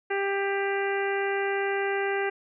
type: harmonic tone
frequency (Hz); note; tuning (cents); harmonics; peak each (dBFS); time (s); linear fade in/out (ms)
395.8; G4; +17; 1 / 2 / 3 / 4 / 5 / 6 / 7; -27 / -32 / -40 / -33 / -34 / -39 / -41; 0.1-2.3; 10
effects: none